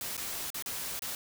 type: noise with dropouts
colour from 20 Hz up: white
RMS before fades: -37 dBFS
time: 0.01-1.15 s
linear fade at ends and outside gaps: 1 ms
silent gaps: 0.168-0.177 / 0.503-0.544 / 0.624-0.66 / 0.993-1.021 s
effects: none